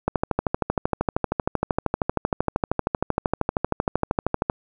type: click train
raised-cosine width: 1 ms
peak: -6 dBFS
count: 58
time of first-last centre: 0.08-4.499 s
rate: 12.9 Hz
effects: none